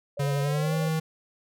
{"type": "tone with vibrato", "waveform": "sine", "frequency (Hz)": 548, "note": "C#5", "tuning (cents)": -20, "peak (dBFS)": -33, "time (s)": [0.17, 0.89], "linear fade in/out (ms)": 5, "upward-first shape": "triangle", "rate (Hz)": 11, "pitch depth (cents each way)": 120}
{"type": "tone with pitch glide", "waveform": "square", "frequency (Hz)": [141.9, 159.28], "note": ["C#3", "D#3"], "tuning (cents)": [41, 41], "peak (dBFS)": -25, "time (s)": [0.19, 1], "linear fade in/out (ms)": 10, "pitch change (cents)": 200, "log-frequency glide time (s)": [0.41, 0.74]}
{"effects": []}